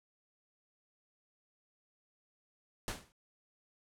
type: noise with exponential decay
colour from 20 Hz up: pink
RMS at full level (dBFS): -35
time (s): 2.88-3.12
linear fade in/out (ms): 0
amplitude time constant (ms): 52
effects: low-pass 11000 Hz 12 dB/octave